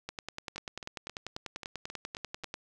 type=two click trains; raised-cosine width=0.2 ms; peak=-20 / -24 dBFS; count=26 / 8; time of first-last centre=0.09-2.541 / 0.56-2.437 s; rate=10.2 / 3.73 Hz; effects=none